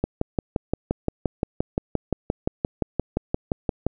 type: click train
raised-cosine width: 2 ms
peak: -8 dBFS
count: 23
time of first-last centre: 0.04-3.866 s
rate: 5.75 Hz
effects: none